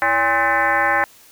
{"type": "tone with frequency modulation", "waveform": "sine", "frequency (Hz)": 1294, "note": "E6", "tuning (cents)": -32, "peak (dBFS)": -14, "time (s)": [0.02, 1.04], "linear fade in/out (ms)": 0, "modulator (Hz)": 241, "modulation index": 2.9, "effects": ["white hiss -48 dBFS RMS until 1.31 s"]}